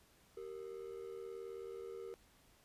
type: ring-modulated tone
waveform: triangle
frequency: 425 Hz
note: G#4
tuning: 40 cents sharp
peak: -40 dBFS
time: 0.37-2.14 s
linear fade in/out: 0 ms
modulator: 39.4 Hz
effects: pink hiss -68 dBFS RMS until 2.64 s + resampled to 32000 Hz